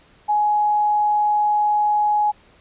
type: tone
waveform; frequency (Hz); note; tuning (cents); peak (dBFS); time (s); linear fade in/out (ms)
sine; 838; G#5; +15; -15; 0.28-2.32; 20
effects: pink hiss -53 dBFS RMS until 2.6 s + resampled to 8000 Hz